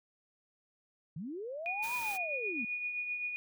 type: linear two-way sweep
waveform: sine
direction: up then down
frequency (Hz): 138.59 to 1001 to 205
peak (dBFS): -38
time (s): 1.16-2.65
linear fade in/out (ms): 5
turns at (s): 1.95
type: tone with tremolo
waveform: sine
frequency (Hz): 2456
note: D#7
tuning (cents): -23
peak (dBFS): -32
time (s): 1.66-3.36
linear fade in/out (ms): 0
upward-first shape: triangle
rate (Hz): 7.7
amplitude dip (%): 50
type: noise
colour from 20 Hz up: white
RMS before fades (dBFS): -45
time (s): 1.82-2.18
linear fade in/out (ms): 20
effects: none